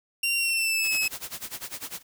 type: tone with pitch glide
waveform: sawtooth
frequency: 2762 to 2577 Hz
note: F7 to E7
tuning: -20 to -40 cents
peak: -20 dBFS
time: 0.23-1.08 s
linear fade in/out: 5 ms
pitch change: -120 cents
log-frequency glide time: 0.36-0.95 s
type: noise with tremolo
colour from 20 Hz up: white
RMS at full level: -34 dBFS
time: 0.82-2.03 s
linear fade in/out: 50 ms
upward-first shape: sine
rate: 10 Hz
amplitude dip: 90%
effects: none